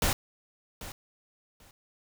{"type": "noise with echo", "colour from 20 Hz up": "pink", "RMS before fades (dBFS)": -26, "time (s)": [0.02, 0.13], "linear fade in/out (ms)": 2, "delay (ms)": 790, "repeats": 2, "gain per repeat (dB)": -15, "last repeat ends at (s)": 1.71, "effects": []}